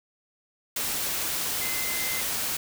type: tone in noise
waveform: sine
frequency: 2066 Hz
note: C7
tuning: 22 cents flat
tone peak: -34 dBFS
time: 1.61-2.21 s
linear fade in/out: 5 ms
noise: white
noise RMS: -29 dBFS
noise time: 0.76-2.57 s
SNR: -8 dB
effects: none